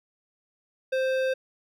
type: tone with hard clipping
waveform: triangle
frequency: 523 Hz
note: C5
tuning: 1 cent flat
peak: -25 dBFS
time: 0.92-1.34 s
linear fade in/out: 10 ms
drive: 17 dB
effects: none